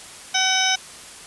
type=harmonic tone; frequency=756 Hz; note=F#5; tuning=37 cents sharp; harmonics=1 / 2 / 3 / 4 / 5 / 7 / 8; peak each=-25 / -25 / -25 / -25 / -25 / -25 / -25 dBFS; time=0.34-0.76 s; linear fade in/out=10 ms; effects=white hiss -40 dBFS RMS until 1.26 s + resampled to 24000 Hz